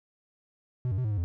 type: tone with pitch steps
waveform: triangle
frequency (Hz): 125.1 / 94.6 / 127.3 / 107.1 / 102.8 / 85.5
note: B2 / F#2 / C3 / A2 / G#2 / F2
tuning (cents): +23 / +39 / -47 / -46 / -17 / -36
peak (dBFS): -24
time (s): 0.85-1.24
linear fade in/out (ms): 0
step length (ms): 65
effects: none